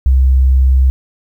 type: tone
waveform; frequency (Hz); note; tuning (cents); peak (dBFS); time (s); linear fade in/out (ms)
sine; 65.41; C2; 0; -6; 0.06-0.9; 0
effects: 8-bit